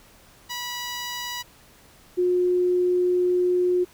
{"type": "tone pair in turn", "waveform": ["10% pulse", "sine"], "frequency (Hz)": [976, 359.5], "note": ["B5", "F#4"], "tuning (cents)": [-21, -50], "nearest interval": "octave + perfect fourth", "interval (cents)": 1729, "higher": "first", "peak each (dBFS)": [-21, -18], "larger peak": "second", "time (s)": [[0.49, 1.43], [2.17, 3.85]], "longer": "second", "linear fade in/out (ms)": 20, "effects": ["pink hiss -53 dBFS RMS until 3.93 s"]}